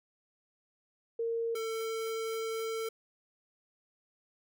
sine / square tone pair in turn, 460.2 / 448.1 Hz, A#4 / A4, -22 / +32 cents, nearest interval unison, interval 46 cents, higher first, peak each -30 / -34 dBFS, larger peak first, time 1.19-1.55 / 1.55-2.89 s, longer second, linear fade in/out 5 ms, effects none

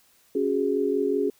sine chord, C# suspended fourth, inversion none, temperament equal, 277.2 / 370 / 415.3 Hz, C#4 / F#4 / G#4, 0 / 0 / 0 cents, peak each -27 / -27 / -24 dBFS, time 0.35-1.3 s, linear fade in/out 5 ms, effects white hiss -61 dBFS RMS until 1.39 s

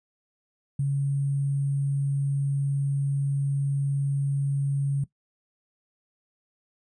sine tone with sample-and-hold, 139.6 Hz, C#3, 13 cents sharp, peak -22 dBFS, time 0.79-5.04 s, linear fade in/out 5 ms, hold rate 8820 Hz, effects noise-tail reverb RT60 0.1 s tail -17 dB re dry + resampled to 22050 Hz

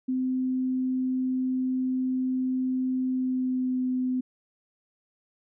sine tone with pitch glide, 257.4 to 254.6 Hz, C4 to C4, -28 to -47 cents, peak -24 dBFS, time 0.08-4.21 s, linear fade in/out 10 ms, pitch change -19 cents, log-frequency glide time 3.07-3.82 s, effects none

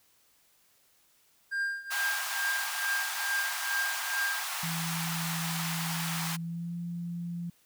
triangle tone with tremolo, 1600 Hz, G6, 35 cents sharp, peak -25 dBFS, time 1.51-4.45 s, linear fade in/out 20 ms, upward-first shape triangle, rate 2.3 Hz, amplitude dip 90%
pink high-pass noise, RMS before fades -35 dBFS, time 1.9-6.37 s, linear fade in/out 20 ms, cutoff 760 Hz, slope 48 dB/octave
sine tone with pitch glide, 165.6 to 172.13 Hz, E3 to F3, +8 to -25 cents, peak -33 dBFS, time 4.63-7.5 s, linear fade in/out 5 ms, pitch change +67 cents, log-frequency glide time 6.32-6.75 s
effects white hiss -66 dBFS RMS until 7.65 s

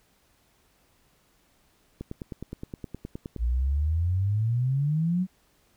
click train, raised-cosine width 3 ms, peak -22 dBFS, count 14, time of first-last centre 2.01-3.363 s, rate 9.61 Hz
sine exponential sweep, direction up, 56.2 to 189.6 Hz, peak -22 dBFS, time 3.38-5.27 s, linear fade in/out 50 ms
effects pink hiss -65 dBFS RMS until 5.76 s

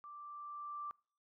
sine tone with level ramp, 1174.7 Hz, D6, in tune, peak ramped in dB -49 to -40 dBFS, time 0.04-0.91 s, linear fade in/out 0 ms, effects noise-tail reverb RT60 0.5 s tail -26 dB re dry

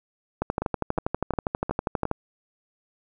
two click trains, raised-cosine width 1 ms, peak -10 / -13 dBFS, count 22 / 5, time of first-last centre 0.42-2.114 / 0.62-2.054 s, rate 12.4 / 2.79 Hz, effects none

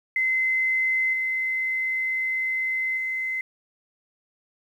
sine tone with level steps, 2056 Hz, C7, 31 cents flat, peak -20 / -23 / -25 dBFS, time 0.16-3.41 s, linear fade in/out 2 ms, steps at 1.13 / 2.97 s, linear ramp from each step 5 ms, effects 9-bit

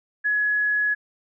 sine tone, 1687 Hz, G#6, 27 cents sharp, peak -19 dBFS, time 0.24-0.95 s, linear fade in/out 20 ms, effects none

